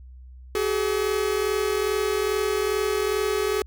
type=tone pair together; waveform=45% pulse; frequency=382.4 / 424.8 Hz; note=G4 / G#4; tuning=-43 / +39 cents; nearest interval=major second; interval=182 cents; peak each=-26 / -24 dBFS; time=0.55-3.62 s; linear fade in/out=2 ms; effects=added 63 Hz sine -41 dBFS peak until 3.66 s